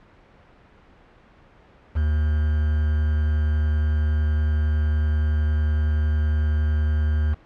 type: tone with quantisation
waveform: triangle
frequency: 75.9 Hz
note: D#2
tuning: 42 cents flat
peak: -16 dBFS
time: 1.95-7.35 s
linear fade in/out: 20 ms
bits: 6
effects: pink hiss -52 dBFS RMS until 7.45 s + low-pass 2000 Hz 12 dB/octave